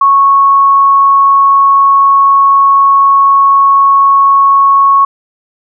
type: tone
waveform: sine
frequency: 1104 Hz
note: C#6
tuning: 7 cents flat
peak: -3 dBFS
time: 0.01-5.05 s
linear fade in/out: 5 ms
effects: none